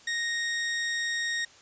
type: tone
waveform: sawtooth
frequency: 1864.7 Hz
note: A#6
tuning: in tune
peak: -24 dBFS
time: 0.07-1.45 s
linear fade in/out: 5 ms
effects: white hiss -54 dBFS RMS until 1.61 s + resampled to 16000 Hz